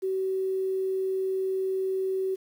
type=tone with quantisation; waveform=sine; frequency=380 Hz; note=F#4; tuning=46 cents sharp; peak=-25 dBFS; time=0.02-2.36 s; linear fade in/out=20 ms; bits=9; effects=none